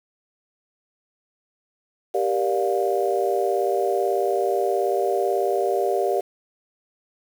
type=chord; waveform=sine; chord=G minor seventh; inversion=none; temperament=just; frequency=392 / 470.4 / 588 / 705.6 Hz; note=G4 / Bb4 / D5 / F5; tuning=0 / +16 / +2 / +18 cents; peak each=-23 / -26 / -26 / -25 dBFS; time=2.14-6.21 s; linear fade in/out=10 ms; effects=7-bit